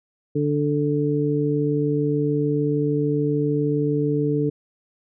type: harmonic tone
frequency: 146.83 Hz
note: D3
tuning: in tune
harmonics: 1 / 2 / 3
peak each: -23 / -23 / -23 dBFS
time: 0.35-4.5 s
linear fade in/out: 10 ms
effects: none